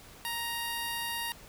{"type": "tone with notch filter", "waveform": "5% pulse", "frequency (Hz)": 935, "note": "A#5", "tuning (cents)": 5, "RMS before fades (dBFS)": -35, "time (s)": [0.25, 1.32], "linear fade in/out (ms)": 0, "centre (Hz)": 6900, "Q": 0.7, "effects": ["pink hiss -52 dBFS RMS until 1.48 s"]}